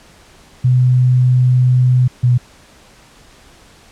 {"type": "tone pair in turn", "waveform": "sine", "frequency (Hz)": [126.2, 123.32], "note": ["B2", "B2"], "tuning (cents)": [38, -2], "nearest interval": "unison", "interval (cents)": 40, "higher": "first", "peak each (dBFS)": -8, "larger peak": "neither", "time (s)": [[0.64, 2.08], [2.23, 2.38]], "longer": "first", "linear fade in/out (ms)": 10, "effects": ["pink hiss -45 dBFS RMS until 3.91 s", "low-pass 9000 Hz 12 dB/octave"]}